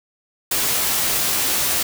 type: noise with comb filter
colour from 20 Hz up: white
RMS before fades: -20 dBFS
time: 0.51-1.83 s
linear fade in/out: 5 ms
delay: 15 ms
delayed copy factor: +0.6
effects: none